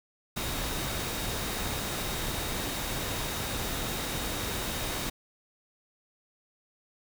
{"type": "tone in noise", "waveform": "sine", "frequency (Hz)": 3745, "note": "A#7", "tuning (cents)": 7, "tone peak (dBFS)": -43, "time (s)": [0.36, 5.1], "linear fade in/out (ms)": 10, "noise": "pink", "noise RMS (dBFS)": -33, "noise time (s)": [0.36, 5.1], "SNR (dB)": -13, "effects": []}